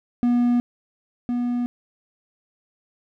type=tone pair in turn; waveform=triangle; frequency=242 / 243 Hz; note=B3 / B3; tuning=-35 / -28 cents; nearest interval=unison; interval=7 cents; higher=second; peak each=-14 / -19 dBFS; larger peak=first; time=0.23-0.6 / 1.29-1.66 s; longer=neither; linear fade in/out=0 ms; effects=none